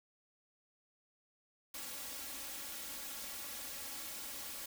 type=noise with comb filter; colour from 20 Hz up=white; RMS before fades=-45 dBFS; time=1.74-4.66 s; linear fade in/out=5 ms; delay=3.6 ms; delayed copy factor=+0.9; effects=none